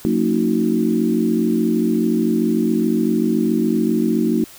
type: tone cluster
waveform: sine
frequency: 180.9 / 228.2 / 275.8 / 313 / 366.6 Hz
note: F#3 / A#3 / C#4 / D#4 / F#4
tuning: -39 / -37 / -9 / +10 / -16 cents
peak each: -24 / -18 / -27 / -20 / -23 dBFS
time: 0.05-4.44 s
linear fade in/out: 0 ms
effects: white hiss -42 dBFS RMS until 4.58 s